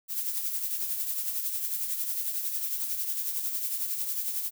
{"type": "noise with tremolo", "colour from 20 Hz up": "violet", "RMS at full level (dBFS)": -29, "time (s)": [0.08, 4.51], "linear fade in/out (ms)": 50, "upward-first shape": "triangle", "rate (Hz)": 11, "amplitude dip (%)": 55, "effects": []}